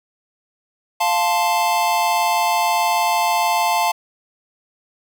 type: chord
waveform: square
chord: F major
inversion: none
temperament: equal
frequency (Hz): 698.5 / 880 / 1046.5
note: F5 / A5 / C6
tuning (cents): 0 / 0 / 0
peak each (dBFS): -21 / -19 / -25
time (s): 1-3.92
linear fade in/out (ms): 10
effects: none